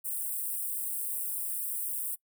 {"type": "high-pass noise", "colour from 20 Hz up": "white", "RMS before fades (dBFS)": -34, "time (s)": [0.04, 2.16], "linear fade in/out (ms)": 20, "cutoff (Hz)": 8200, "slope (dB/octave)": 96, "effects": ["noise-tail reverb RT60 0.1 s tail -23 dB re dry"]}